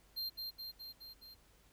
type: tone with echo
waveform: square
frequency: 4181 Hz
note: C8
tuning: 2 cents flat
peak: -38 dBFS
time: 0.16-0.3 s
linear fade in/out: 20 ms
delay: 210 ms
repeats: 5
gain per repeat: -3 dB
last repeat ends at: 1.35 s
effects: added 50 Hz sine -68 dBFS peak until 1.72 s + pink hiss -68 dBFS RMS until 1.72 s

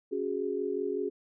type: chord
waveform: sine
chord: C# suspended fourth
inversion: none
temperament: equal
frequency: 277.2 / 370 / 415.3 Hz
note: C#4 / F#4 / G#4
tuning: 0 / 0 / 0 cents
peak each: -37 / -33 / -32 dBFS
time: 0.11-1.1 s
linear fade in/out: 20 ms
effects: none

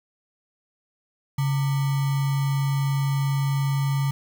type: tone with sample-and-hold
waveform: sine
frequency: 138.6 Hz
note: C#3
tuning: in tune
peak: -20 dBFS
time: 1.38-4.11 s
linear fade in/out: 5 ms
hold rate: 1050 Hz
effects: none

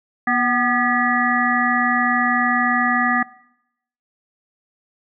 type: harmonic tone with a mistuned harmonic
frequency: 242.9 Hz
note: B3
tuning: 29 cents flat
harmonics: 1 / 3 / 5 / 7 / 8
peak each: -22 / -22 / -22 / -22 / -22 dBFS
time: 0.27-3.23 s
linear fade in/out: 5 ms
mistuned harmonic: 3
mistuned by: +55 cents
effects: noise-tail reverb RT60 0.8 s tail -22 dB re dry

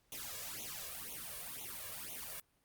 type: noise with flanger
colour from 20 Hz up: white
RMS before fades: -45 dBFS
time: 0.12-2.4 s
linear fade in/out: 2 ms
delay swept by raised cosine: 0.3 to 1.8 ms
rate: 2 Hz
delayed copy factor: +0.95
effects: pink hiss -75 dBFS RMS until 2.64 s + Opus 48 kbps

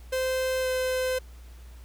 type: tone with pitch glide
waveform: 45% pulse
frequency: 518 to 513.5 Hz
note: C5 to C5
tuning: -17 to -33 cents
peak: -25 dBFS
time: 0.12-1.19 s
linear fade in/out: 10 ms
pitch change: -16 cents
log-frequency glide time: 0.61-0.67 s
effects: added 60 Hz sine -43 dBFS peak until 1.84 s + pink hiss -57 dBFS RMS until 1.84 s

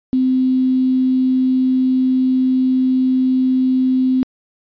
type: tone with quantisation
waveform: sine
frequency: 258.2 Hz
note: C4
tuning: 23 cents flat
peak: -12 dBFS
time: 0.13-4.23 s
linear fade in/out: 0 ms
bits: 6
effects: resampled to 11025 Hz

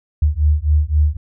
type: beating tone pair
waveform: sine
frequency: 73.5 / 77.3 Hz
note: D2 / D#2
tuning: +2 / -11 cents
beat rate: 3.8 Hz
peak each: -15 dBFS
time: 0.22-1.17 s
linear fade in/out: 5 ms
effects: none

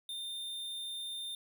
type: tone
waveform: square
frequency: 3617 Hz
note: A7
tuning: 47 cents sharp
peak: -39 dBFS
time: 0.09-1.35 s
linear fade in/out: 2 ms
effects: none

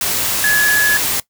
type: tone in noise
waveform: sine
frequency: 1695 Hz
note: G#6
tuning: 35 cents sharp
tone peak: -11 dBFS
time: 0.44-0.97 s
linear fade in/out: 2 ms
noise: white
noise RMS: -18 dBFS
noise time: 0.01-1.2 s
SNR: +4 dB
effects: noise-tail reverb RT60 0.1 s tail -19 dB re dry

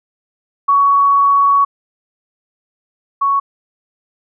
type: tone pair in turn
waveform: sine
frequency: 1121 / 1112 Hz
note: C#6 / C#6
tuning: +19 / +5 cents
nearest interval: unison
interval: 14 cents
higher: first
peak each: -8 / -11 dBFS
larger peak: first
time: 0.68-1.65 / 3.21-3.4 s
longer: first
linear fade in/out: 10 ms
effects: none

